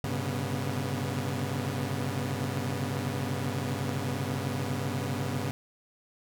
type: tone cluster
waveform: sawtooth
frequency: 98.5 / 124.2 / 136.4 / 144.3 / 243.6 Hz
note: G2 / B2 / C#3 / D3 / B3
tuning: +9 / +10 / -28 / -30 / -24 cents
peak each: -31 / -34 / -30 / -35 / -33 dBFS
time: 0.04-5.51 s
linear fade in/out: 0 ms
effects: none